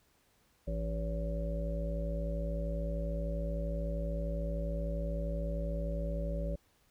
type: harmonic tone with a mistuned harmonic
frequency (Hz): 55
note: A1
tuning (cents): 0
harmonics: 1 / 3 / 5 / 7 / 9 / 10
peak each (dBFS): -34 / -39 / -48 / -50 / -48 / -40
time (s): 0.67-6.56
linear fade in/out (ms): 10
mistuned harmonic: 10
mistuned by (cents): +56
effects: pink hiss -70 dBFS RMS until 6.9 s

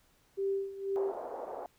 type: tone with tremolo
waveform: sine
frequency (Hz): 392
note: G4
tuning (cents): 0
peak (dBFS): -28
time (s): 0.37-1.12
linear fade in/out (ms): 20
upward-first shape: sine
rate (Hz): 2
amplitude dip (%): 80
type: band-pass noise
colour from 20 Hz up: pink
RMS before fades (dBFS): -41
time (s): 0.96-1.66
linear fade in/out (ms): 0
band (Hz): 450 to 830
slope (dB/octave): 24
effects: pink hiss -68 dBFS RMS until 1.78 s

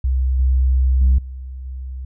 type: tone with level steps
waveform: sine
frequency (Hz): 64.7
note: C2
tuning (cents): -19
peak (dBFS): -14 / -11 / -8 / -28 / -26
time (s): 0.04-2.05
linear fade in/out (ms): 5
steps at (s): 0.39 / 1.01 / 1.18 / 1.65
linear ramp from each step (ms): 5
effects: tanh soft clip ceiling -8 dBFS

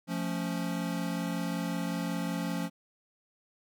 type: chord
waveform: square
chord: F augmented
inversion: none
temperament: equal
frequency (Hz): 174.61 / 220 / 277.2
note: F3 / A3 / C#4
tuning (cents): 0 / 0 / 0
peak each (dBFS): -34 / -38 / -37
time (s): 0.07-2.7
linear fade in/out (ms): 50
effects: none

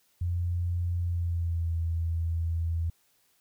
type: tone with pitch glide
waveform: sine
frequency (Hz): 87.31 to 82.98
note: F2 to E2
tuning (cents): 0 to +12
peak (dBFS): -26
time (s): 0.21-2.9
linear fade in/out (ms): 5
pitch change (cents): -88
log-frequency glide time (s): 1-1.74
effects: white hiss -68 dBFS RMS until 3.4 s

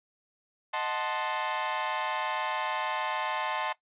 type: chord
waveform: sawtooth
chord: D# diminished seventh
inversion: none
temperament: equal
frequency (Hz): 622.3 / 740 / 880 / 1046.5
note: D#5 / F#5 / A5 / C6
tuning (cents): 0 / 0 / 0 / 0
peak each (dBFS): -34 / -33 / -29 / -30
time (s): 0.73-3.73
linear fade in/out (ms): 10
effects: noise-tail reverb RT60 0.1 s tail -17 dB re dry + resampled to 8000 Hz

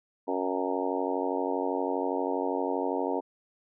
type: harmonic tone with a mistuned harmonic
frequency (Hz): 92.5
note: F#2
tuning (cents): 0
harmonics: 3 / 4 / 5 / 6 / 7 / 8 / 9 / 10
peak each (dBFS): -33 / -34 / -33 / -37 / -36 / -38 / -38 / -36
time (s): 0.27-3.21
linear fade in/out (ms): 20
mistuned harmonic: 9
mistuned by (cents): +28
effects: none

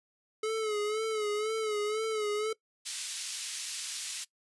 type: tone with vibrato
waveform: square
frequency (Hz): 429.4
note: A4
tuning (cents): -42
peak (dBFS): -30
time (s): 0.43-2.53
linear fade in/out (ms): 5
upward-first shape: sine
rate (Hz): 2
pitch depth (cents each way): 60
type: band-pass noise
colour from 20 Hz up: white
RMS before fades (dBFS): -38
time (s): 2.85-4.25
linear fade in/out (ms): 20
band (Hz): 2800 to 8500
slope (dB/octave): 12
effects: noise-tail reverb RT60 0.1 s tail -21 dB re dry + resampled to 24000 Hz

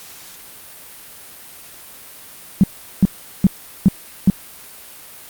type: tone bursts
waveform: sine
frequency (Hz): 192.1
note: G3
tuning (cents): -35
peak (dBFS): -6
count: 5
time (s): 2.61-4.3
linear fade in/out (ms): 0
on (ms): 26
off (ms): 390
effects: white hiss -39 dBFS RMS until 5.29 s + Opus 48 kbps

